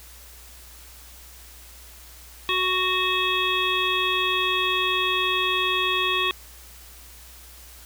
harmonic tone, 370 Hz, F#4, in tune, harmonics 1 / 3 / 5 / 7 / 9 / 10, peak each -30 / -26 / -31 / -26 / -26 / -31 dBFS, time 2.49-6.31 s, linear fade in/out 0 ms, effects added 60 Hz sine -47 dBFS peak until 7.85 s + white hiss -47 dBFS RMS until 7.85 s

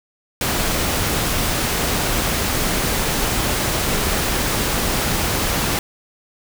pink noise, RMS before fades -20 dBFS, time 0.41-5.79 s, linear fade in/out 2 ms, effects none

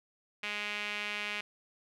sawtooth tone with band-pass filter, 207.7 Hz, G#3, in tune, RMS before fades -37 dBFS, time 0.43-1.41 s, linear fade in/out 5 ms, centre 2500 Hz, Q 3.1, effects none

